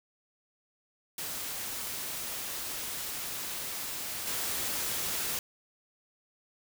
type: noise with level steps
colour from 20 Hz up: white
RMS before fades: -37 / -33 dBFS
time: 1.18-5.39 s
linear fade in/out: 2 ms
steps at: 4.27 s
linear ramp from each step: 2 ms
effects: none